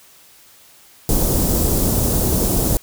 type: band-stop noise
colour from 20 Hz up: pink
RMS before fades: -17 dBFS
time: 1.09-2.77 s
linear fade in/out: 0 ms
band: 520 to 8300 Hz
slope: 12 dB/octave
effects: white hiss -48 dBFS RMS until 2.82 s